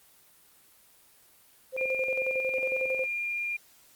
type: tone with tremolo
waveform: sine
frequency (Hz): 521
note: C5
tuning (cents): -7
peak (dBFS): -27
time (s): 1.72-3.07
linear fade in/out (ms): 50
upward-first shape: square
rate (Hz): 11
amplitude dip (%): 65
type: tone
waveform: sine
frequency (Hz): 2405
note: D7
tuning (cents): +41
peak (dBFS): -29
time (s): 1.77-3.57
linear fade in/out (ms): 10
effects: white hiss -59 dBFS RMS until 3.95 s + Opus 24 kbps